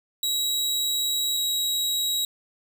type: tone pair in turn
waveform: sawtooth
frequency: 3861 / 3842 Hz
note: B7 / B7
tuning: -40 / -48 cents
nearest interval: unison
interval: 8 cents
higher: first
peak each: -20 / -20 dBFS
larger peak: neither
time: 0.23-1.37 / 1.37-2.25 s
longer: first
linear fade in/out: 2 ms
effects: none